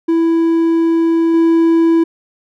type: tone with level steps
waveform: triangle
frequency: 330.5 Hz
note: E4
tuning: 5 cents sharp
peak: -8 / -6 dBFS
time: 0.08-2.04 s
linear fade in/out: 10 ms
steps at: 1.34 s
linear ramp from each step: 2 ms
effects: none